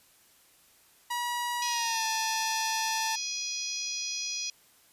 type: tone with pitch glide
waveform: sawtooth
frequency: 964 to 889.1 Hz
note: B5 to A5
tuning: -42 to +18 cents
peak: -26 dBFS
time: 1.1-3.16 s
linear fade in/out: 10 ms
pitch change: -140 cents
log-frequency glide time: 1.65-2.05 s
type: harmonic tone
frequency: 830.6 Hz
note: G#5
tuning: in tune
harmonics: 3 / 4 / 5 / 6 / 7 / 8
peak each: -40 / -42 / -41 / -37 / -35 / -46 dBFS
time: 1.62-4.5 s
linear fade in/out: 2 ms
effects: white hiss -61 dBFS RMS until 4.92 s + resampled to 32000 Hz